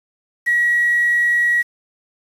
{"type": "tone with quantisation", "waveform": "sine", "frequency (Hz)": 1915, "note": "A#6", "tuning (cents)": 46, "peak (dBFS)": -13, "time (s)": [0.46, 1.63], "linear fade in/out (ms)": 20, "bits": 6, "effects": ["resampled to 32000 Hz"]}